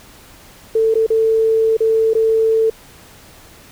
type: tone with dropouts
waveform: sine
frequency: 445.5 Hz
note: A4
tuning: 22 cents sharp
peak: -11 dBFS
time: 0.75-2.7 s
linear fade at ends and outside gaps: 5 ms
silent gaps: 0.942-0.953 / 1.065-1.102 / 1.769-1.804 / 2.135-2.15 s
effects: pink hiss -43 dBFS RMS until 3.71 s